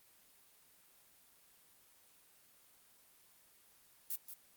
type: noise with echo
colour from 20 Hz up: violet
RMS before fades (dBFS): -39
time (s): 4.1-4.16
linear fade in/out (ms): 5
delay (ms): 180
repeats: 1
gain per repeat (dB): -9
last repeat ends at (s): 4.34
effects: white hiss -66 dBFS RMS until 4.56 s + Opus 24 kbps